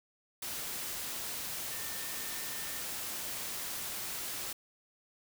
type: tone in noise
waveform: sine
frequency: 1807 Hz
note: A6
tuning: 46 cents sharp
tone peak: -50 dBFS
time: 1.71-2.81 s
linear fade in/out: 5 ms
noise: white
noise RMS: -39 dBFS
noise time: 0.42-4.53 s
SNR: -14 dB
effects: none